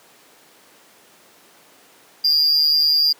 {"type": "tone with amplitude modulation", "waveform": "triangle", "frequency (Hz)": 4798, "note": "D8", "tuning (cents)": 36, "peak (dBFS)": -9, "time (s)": [2.24, 3.13], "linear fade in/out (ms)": 10, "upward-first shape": "sine", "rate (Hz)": 150, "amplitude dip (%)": 75, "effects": ["pink hiss -50 dBFS RMS until 3.19 s", "high-pass 300 Hz 12 dB/octave"]}